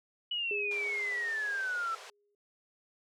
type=exponential sweep; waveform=sine; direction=down; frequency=2960 to 1318.5 Hz; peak=-31 dBFS; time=0.31-1.95 s; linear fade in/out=5 ms
type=tone with exponential decay; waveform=sine; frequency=410.4 Hz; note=G#4; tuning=21 cents flat; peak=-34 dBFS; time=0.51-2.35 s; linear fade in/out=2 ms; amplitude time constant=400 ms
type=high-pass noise; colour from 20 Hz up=pink; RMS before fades=-48 dBFS; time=0.71-2.1 s; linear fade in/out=2 ms; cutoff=410 Hz; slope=96 dB/octave
effects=low-pass 7000 Hz 12 dB/octave